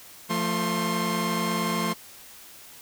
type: tone cluster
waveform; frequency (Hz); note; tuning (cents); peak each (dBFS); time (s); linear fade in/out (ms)
sawtooth; 174 / 222.9 / 1061; F3 / A3 / C6; -6 / +23 / +24; -25; 0.29-1.94; 20
effects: white hiss -47 dBFS RMS until 2.81 s